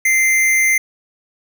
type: tone with amplitude modulation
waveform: square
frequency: 2082 Hz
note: C7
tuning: 9 cents flat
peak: -11 dBFS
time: 0.05-0.78 s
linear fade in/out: 5 ms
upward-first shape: sine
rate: 256 Hz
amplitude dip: 30%
effects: none